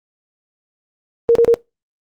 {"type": "tone bursts", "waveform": "sine", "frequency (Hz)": 466.2, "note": "A#4", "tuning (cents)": 0, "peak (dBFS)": -7, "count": 3, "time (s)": [1.29, 1.541], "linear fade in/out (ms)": 0, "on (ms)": 63, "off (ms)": 31, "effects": ["noise-tail reverb RT60 0.2 s tail -22 dB re dry", "Opus 24 kbps"]}